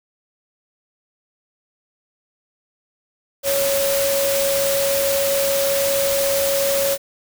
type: tone in noise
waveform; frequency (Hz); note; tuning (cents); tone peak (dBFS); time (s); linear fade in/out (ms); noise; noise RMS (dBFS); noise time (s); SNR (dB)
sine; 554.4; C#5; 0; -18; 3.43-6.98; 50; white; -23; 3.43-6.98; +2
effects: none